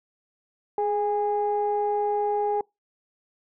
sine tone pair together, 417.6 / 820 Hz, G#4 / G#5, +10 / -22 cents, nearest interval octave, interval 1168 cents, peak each -24 dBFS, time 0.78-2.61 s, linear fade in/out 2 ms, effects noise-tail reverb RT60 0.2 s tail -26 dB re dry + tanh soft clip ceiling -15 dBFS

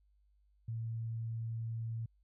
sine tone, 113.8 Hz, A#2, 41 cents flat, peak -36 dBFS, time 0.68-2.06 s, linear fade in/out 5 ms, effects added 50 Hz sine -67 dBFS peak until 2.23 s

